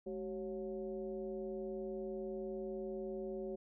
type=tone with frequency modulation; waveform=sine; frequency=380.6 Hz; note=F#4; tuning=49 cents sharp; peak=-39 dBFS; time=0.06-3.56 s; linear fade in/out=10 ms; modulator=169 Hz; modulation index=1; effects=none